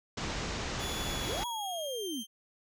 pink low-pass noise, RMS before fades -36 dBFS, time 0.17-1.44 s, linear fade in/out 5 ms, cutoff 7100 Hz, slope 48 dB/octave
sawtooth tone with pitch glide, 3431 to 3146 Hz, A7 to G7, -44 to +6 cents, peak -36 dBFS, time 0.78-2.27 s, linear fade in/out 50 ms, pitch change -150 cents, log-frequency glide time 1.07-2.12 s
sine linear two-way sweep, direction up then down, 196.6 to 983 to 196.6 Hz, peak -35 dBFS, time 1.24-2.24 s, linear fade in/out 50 ms, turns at 1.46 s
effects none

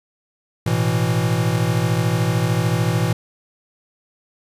square chord, A suspended second, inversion none, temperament equal, 110 / 123.47 / 164.81 Hz, A2 / B2 / E3, 0 / 0 / 0 cents, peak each -22 dBFS, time 0.66-3.13 s, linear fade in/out 5 ms, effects resampled to 32000 Hz + 9-bit

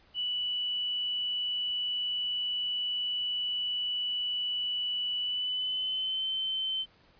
sine tone with pitch glide, 2960 to 3082 Hz, F#7 to G7, 0 to -30 cents, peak -29 dBFS, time 0.14-6.86 s, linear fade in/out 50 ms, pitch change +70 cents, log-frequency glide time 5.2-6.26 s, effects pink hiss -62 dBFS RMS until 7.19 s + resampled to 11025 Hz

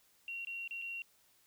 sine tone with dropouts, 2747 Hz, F7, 29 cents flat, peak -39 dBFS, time 0.28-1.02 s, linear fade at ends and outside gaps 1 ms, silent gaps 0.449-0.471 / 0.677-0.709 / 0.817-0.821 s, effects white hiss -69 dBFS RMS until 1.46 s

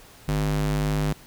square tone with high-pass filter, 51 Hz, G#1, 31 cents flat, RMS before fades -24 dBFS, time 0.28-1.13 s, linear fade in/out 5 ms, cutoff 100 Hz, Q 5.8, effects pink hiss -49 dBFS RMS until 1.26 s

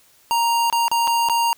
square tone with dropouts, 933 Hz, A#5, 1 cent sharp, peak -17 dBFS, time 0.31-1.53 s, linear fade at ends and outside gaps 0 ms, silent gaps 0.7-0.726 / 0.881-0.915 / 1.073-1.077 / 1.287-1.297 s, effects white hiss -55 dBFS RMS until 1.57 s

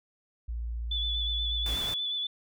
sine tone, 57.8 Hz, A#1, 14 cents flat, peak -31 dBFS, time 0.48-1.76 s, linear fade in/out 10 ms
sine tone with vibrato, 3469 Hz, A7, 25 cents flat, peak -29 dBFS, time 0.91-2.27 s, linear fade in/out 5 ms, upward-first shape sine, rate 8.3 Hz, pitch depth 26 cents each way
pink noise, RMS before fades -39 dBFS, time 1.66-1.94 s, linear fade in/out 0 ms
effects none

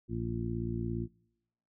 harmonic tone, 57.4 Hz, A#1, 26 cents flat, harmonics 1 / 2 / 3 / 4 / 5 / 6, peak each -41 / -36 / -41 / -38 / -49 / -39 dBFS, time 0.08-1.08 s, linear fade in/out 50 ms, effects noise-tail reverb RT60 0.9 s tail -26 dB re dry

